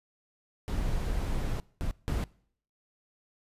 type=noise bursts at uneven times; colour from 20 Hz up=brown; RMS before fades=-30 dBFS; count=3; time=0.68-1.6 / 1.81-1.91 / 2.08-2.24 s; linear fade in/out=0 ms; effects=noise-tail reverb RT60 0.6 s tail -23 dB re dry + resampled to 32000 Hz